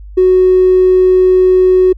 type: tone with tanh clipping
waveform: triangle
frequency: 370 Hz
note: F#4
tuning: in tune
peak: -4 dBFS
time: 0.17-1.93 s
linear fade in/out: 10 ms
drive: 1 dB
effects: added 50 Hz sine -28 dBFS peak until 1.97 s